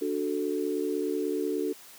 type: chord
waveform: sine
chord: D major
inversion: none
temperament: equal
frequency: 293.7 / 370 / 440 Hz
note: D4 / F#4 / A4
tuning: 0 / 0 / 0 cents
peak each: -31 dBFS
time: 0.01-1.73 s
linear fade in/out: 10 ms
effects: white hiss -50 dBFS RMS until 1.98 s + high-pass 150 Hz 12 dB/octave